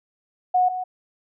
sine tone pair in turn, 731 / 736.9 Hz, F#5 / F#5, -21 / -7 cents, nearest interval unison, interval 14 cents, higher second, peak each -15 / -25 dBFS, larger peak first, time 0.54-0.69 / 0.69-0.84 s, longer neither, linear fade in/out 10 ms, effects none

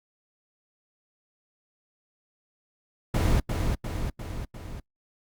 brown noise with echo, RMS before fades -22 dBFS, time 3.14-3.4 s, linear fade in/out 5 ms, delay 350 ms, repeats 4, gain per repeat -4 dB, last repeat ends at 4.8 s, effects noise-tail reverb RT60 0.1 s tail -26 dB re dry + Opus 48 kbps

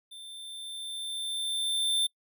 square tone with level ramp, 3563 Hz, A7, 21 cents sharp, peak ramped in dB -44 to -24 dBFS, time 0.11-2.07 s, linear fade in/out 10 ms, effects noise-tail reverb RT60 0.1 s tail -25 dB re dry

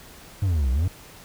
triangle exponential two-way sweep, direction down then up, 103.83 to 60.7 to 98.9 Hz, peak -17 dBFS, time 0.42-0.88 s, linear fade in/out 5 ms, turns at 0.71 s, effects pink hiss -46 dBFS RMS until 1.24 s

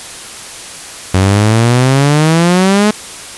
sawtooth exponential sweep, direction up, 92 to 214.8 Hz, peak -3 dBFS, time 1.14-2.91 s, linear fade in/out 5 ms, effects white hiss -28 dBFS RMS until 3.37 s + resampled to 24000 Hz

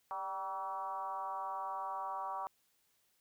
sine tone with frequency modulation, 957 Hz, A#5, 45 cents sharp, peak -37 dBFS, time 0.11-2.47 s, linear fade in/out 0 ms, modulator 185 Hz, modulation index 1.4, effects white hiss -75 dBFS RMS until 3.2 s

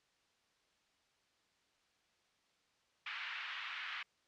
white band-pass noise, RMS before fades -44 dBFS, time 3.06-4.03 s, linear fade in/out 5 ms, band 1200 to 3000 Hz, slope 24 dB/octave, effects white hiss -75 dBFS RMS until 4.27 s + low-pass 5000 Hz 12 dB/octave

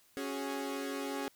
sawtooth chord, C# suspended fourth, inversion none, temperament equal with one note detuned, 276.4 / 370 / 415.3 Hz, C#4 / F#4 / G#4, -5 / 0 / 0 cents, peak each -34 / -40 / -37 dBFS, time 0.17-1.28 s, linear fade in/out 0 ms, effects white hiss -66 dBFS RMS until 1.35 s

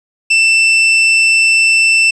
40% pulse tone, 2668 Hz, E7, 20 cents sharp, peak -6 dBFS, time 0.3-2.11 s, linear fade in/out 10 ms, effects resampled to 22050 Hz + 7-bit

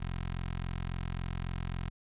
15% pulse tone with notch filter, 43.65 Hz, F1, in tune, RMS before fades -36 dBFS, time 0-1.9 s, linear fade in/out 10 ms, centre 480 Hz, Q 0.86, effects resampled to 8000 Hz

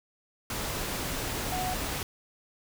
sine tone in noise, 736 Hz, F#5, 9 cents flat, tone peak -31 dBFS, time 1.52-1.74 s, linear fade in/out 2 ms, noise pink, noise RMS -33 dBFS, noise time 0.5-2.03 s, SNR -1 dB, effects none

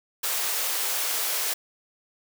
white high-pass noise, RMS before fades -27 dBFS, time 0.23-1.54 s, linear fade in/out 10 ms, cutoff 410 Hz, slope 24 dB/octave, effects none

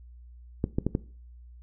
clicks, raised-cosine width 3 ms, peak -12 dBFS, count 4, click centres 0.641 / 0.785 / 0.866 / 0.951 s, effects noise-tail reverb RT60 0.4 s tail -18 dB re dry + added 60 Hz sine -46 dBFS peak until 1.62 s

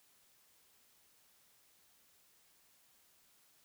silence, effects white hiss -69 dBFS RMS until 3.64 s

